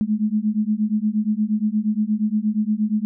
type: beating tone pair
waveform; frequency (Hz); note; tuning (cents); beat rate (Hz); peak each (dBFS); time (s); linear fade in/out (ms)
sine; 209 / 217.5; G#3 / A3; +11 / -20; 8.5; -21; 0.01-3.05; 0
effects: none